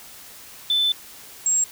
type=tone pair in turn; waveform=sine; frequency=3520 / 7563 Hz; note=A7 / A#8; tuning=0 / +24 cents; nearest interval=octave + minor second; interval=1324 cents; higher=second; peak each=-16 dBFS; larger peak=neither; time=0.7-0.92 / 1.46-1.64 s; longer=first; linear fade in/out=2 ms; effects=tanh soft clip ceiling -13 dBFS + white hiss -43 dBFS RMS until 1.71 s